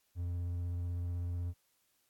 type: tone with vibrato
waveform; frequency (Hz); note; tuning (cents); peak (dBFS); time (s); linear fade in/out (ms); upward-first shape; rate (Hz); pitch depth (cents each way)
triangle; 87.4; F2; +2; -32; 0.15-1.54; 50; square; 16; 11
effects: white hiss -75 dBFS RMS until 2.09 s + AAC 64 kbps